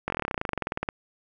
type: slowing click train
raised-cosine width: 0.5 ms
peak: -12 dBFS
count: 23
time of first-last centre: 0.08-0.889 s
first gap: 21 ms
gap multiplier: 1.05
effects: none